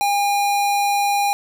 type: tone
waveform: square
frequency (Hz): 810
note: G#5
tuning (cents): -43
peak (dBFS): -17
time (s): 0.01-1.33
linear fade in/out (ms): 0
effects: none